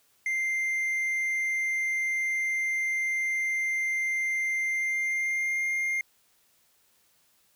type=tone with pitch glide; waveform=triangle; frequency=2093 to 2115 Hz; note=C7 to C7; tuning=0 to +18 cents; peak=-24 dBFS; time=0.26-6.01 s; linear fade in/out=2 ms; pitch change=+18 cents; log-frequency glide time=4.67-5.65 s; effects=white hiss -66 dBFS RMS until 7.55 s